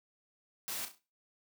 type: noise with echo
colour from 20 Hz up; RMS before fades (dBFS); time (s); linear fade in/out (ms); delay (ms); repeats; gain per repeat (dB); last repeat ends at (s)
white; -39; 0.68-0.85; 0; 33; 4; -8; 0.982
effects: noise-tail reverb RT60 0.3 s tail -17 dB re dry + high-pass 150 Hz 12 dB/octave

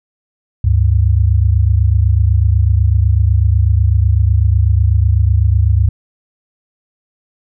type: tone pair together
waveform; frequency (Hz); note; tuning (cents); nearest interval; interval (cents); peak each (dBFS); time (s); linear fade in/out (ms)
sine; 72.4 / 100.43; D2 / G2; -24 / +42; tritone; 566; -11; 0.64-5.89; 5
effects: none

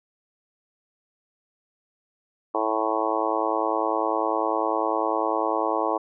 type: harmonic tone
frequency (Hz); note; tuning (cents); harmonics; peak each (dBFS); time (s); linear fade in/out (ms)
110; A2; 0; 3 / 4 / 5 / 6 / 7 / 8 / 9 / 10; -30 / -30 / -30 / -30 / -30 / -30 / -30 / -30; 2.54-5.98; 10
effects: none

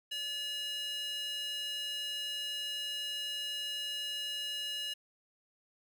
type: tone with high-pass filter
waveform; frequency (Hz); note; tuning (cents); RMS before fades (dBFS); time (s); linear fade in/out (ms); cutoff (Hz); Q
square; 574; D5; -40; -38; 0.11-4.94; 10; 2800; 4.2
effects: none

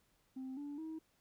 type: tone with pitch steps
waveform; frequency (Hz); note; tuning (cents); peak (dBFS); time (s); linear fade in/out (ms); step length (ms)
sine; 261.6 / 288.6 / 318.4; C4 / D4 / D#4; 0 / -30 / +40; -40; 0.36-0.99; 10; 210
effects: tanh soft clip ceiling -40 dBFS + pink hiss -75 dBFS RMS until 1.2 s

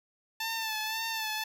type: tone with vibrato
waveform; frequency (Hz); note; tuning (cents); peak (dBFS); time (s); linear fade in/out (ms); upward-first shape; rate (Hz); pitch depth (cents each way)
10% pulse; 884; A5; +8; -23; 0.4-1.44; 5; sine; 1.9; 44
effects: none

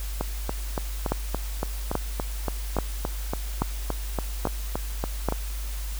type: two click trains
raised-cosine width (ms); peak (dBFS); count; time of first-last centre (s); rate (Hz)
1; -12 / -9; 19 / 6; 0.21-5.324 / 1.12-5.287; 3.52 / 1.2
effects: added 50 Hz sine -29 dBFS peak until 5.99 s + white hiss -41 dBFS RMS until 5.99 s

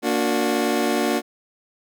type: chord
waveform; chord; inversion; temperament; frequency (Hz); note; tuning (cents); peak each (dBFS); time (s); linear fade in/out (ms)
25% pulse; Bb augmented; none; just; 233.1 / 291.4 / 364.2; Bb3 / D4 / F#4; 0 / -13 / -27; -20; 0.02-1.22; 50
effects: none

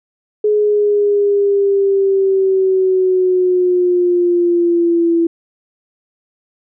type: exponential sweep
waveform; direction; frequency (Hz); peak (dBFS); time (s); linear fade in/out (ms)
sine; down; 422.4 to 334; -10; 0.44-5.27; 5
effects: none

